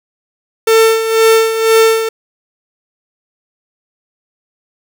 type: tone with tremolo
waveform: 45% pulse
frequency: 447.7 Hz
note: A4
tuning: 30 cents sharp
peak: -5 dBFS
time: 0.67-2.09 s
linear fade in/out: 5 ms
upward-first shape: sine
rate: 2 Hz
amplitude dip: 65%
effects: none